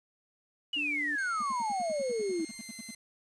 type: exponential sweep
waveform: sine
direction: down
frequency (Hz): 2960 to 311.1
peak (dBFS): -29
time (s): 0.73-2.45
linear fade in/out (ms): 5
type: tone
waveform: sine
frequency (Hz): 293.7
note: D4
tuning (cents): 0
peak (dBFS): -38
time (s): 0.76-1.16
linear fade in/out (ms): 10
type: tone with pitch glide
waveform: 10% pulse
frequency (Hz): 2166 to 2068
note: C#7 to C7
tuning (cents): -41 to -21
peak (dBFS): -34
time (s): 1.18-2.95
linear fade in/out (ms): 5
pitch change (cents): -80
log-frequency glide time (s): 2.21-2.74
type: tone bursts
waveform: triangle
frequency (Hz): 222.4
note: A3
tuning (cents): +19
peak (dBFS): -38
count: 16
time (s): 1.4-2.91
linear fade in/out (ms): 5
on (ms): 25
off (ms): 74
effects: resampled to 22050 Hz + 9-bit